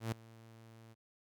sawtooth tone with ADSR envelope, 113.2 Hz, A2, 50 cents sharp, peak -29 dBFS, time 0-0.95 s, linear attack 120 ms, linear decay 8 ms, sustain -22 dB, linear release 30 ms, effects none

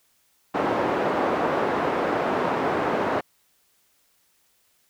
pink band-pass noise, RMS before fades -24 dBFS, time 0.54-3.21 s, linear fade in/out 10 ms, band 330 to 1100 Hz, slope 12 dB/octave, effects white hiss -65 dBFS RMS until 4.89 s

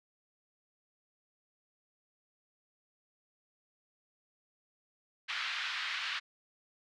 pink band-pass noise, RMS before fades -37 dBFS, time 5.28-6.2 s, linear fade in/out 20 ms, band 1400 to 4000 Hz, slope 24 dB/octave, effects none

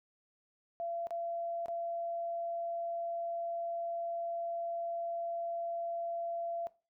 sine tone with dropouts, 680 Hz, F5, 46 cents flat, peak -35 dBFS, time 0.8-6.67 s, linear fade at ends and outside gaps 0 ms, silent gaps 1.07-1.107 / 1.659-1.683 s, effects noise-tail reverb RT60 0.3 s tail -18 dB re dry

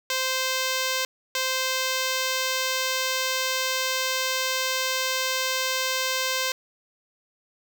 5% pulse tone bursts at uneven times, 520 Hz, C5, 11 cents flat, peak -12 dBFS, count 2, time 0.1-1.05 / 1.35-6.52 s, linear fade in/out 2 ms, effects none

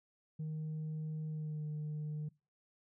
sine tone with pitch glide, 155.56 to 151.48 Hz, D#3 to D#3, 0 to -46 cents, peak -35 dBFS, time 0.39-2.29 s, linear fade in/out 10 ms, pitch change -46 cents, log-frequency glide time 1.28-1.65 s, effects noise-tail reverb RT60 0.3 s tail -24 dB re dry + tanh soft clip ceiling -36 dBFS

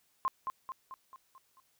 sine tone with echo, 1056 Hz, C6, 16 cents sharp, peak -27 dBFS, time 0.25-0.28 s, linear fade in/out 0 ms, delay 220 ms, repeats 6, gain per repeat -5 dB, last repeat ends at 1.6 s, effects white hiss -72 dBFS RMS until 1.79 s

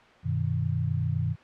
sine chord, G augmented, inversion none, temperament equal with one note detuned, 95.76 / 123.47 / 155.56 Hz, G2 / B2 / D#3, -40 / 0 / 0 cents, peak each -29 dBFS, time 0.23-1.36 s, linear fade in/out 50 ms, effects white hiss -53 dBFS RMS until 1.43 s + low-pass 2000 Hz 12 dB/octave

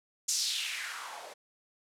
blue noise with band-pass filter sweep, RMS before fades -35 dBFS, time 0.28-1.34 s, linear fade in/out 10 ms, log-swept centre 6600 to 520 Hz, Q 2.9, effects low-pass 11000 Hz 12 dB/octave

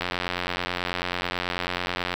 click train, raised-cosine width 0.3 ms, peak -10 dBFS, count 191, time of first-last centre 0.01-2.14 s, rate 89.2 Hz, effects 7-bit

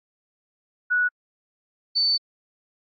sine tone pair in turn, 1470 / 4521 Hz, F#6 / C#8, -12 / +33 cents, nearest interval octave + perfect fifth, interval 1945 cents, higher second, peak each -18 dBFS, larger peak neither, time 0.9-1.09 / 1.95-2.18 s, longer second, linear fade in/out 20 ms, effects AAC 32 kbps

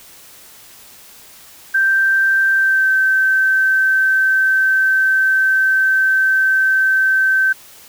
sine tone with pitch glide, 1568 to 1546.4 Hz, G6 to G6, 0 to -24 cents, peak -11 dBFS, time 1.74-7.53 s, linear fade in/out 10 ms, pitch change -24 cents, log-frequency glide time 2.55-2.9 s, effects white hiss -42 dBFS RMS until 7.88 s

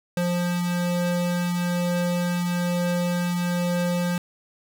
square tone pair together, 175.9 / 526.6 Hz, F3 / C5, +13 / +11 cents, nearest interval octave + perfect fifth, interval 1898 cents, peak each -23 / -33 dBFS, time 0.17-4.18 s, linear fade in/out 2 ms, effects none

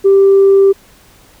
sine tone, 392 Hz, G4, in tune, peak -3 dBFS, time 0.04-0.73 s, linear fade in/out 20 ms, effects tanh soft clip ceiling -1 dBFS + pink hiss -45 dBFS RMS until 1.4 s

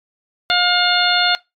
harmonic tone, 712 Hz, F5, 33 cents sharp, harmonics 1 / 2 / 3 / 4 / 5 / 6, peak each -20 / -17 / -23 / -22 / -19 / -20 dBFS, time 0.5-1.35 s, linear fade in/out 0 ms, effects noise-tail reverb RT60 0.2 s tail -21 dB re dry + MP3 96 kbps

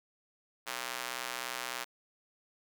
square tone with high-pass filter, 61.74 Hz, B1, in tune, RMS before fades -39 dBFS, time 0.66-1.85 s, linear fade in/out 20 ms, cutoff 1100 Hz, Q 0.68, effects none

